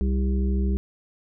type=harmonic tone with a mistuned harmonic; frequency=65 Hz; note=C2; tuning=11 cents flat; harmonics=1 / 3 / 5 / 6; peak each=-21 / -27 / -36 / -35 dBFS; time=0.01-0.77 s; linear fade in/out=0 ms; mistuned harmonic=6; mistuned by=+36 cents; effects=none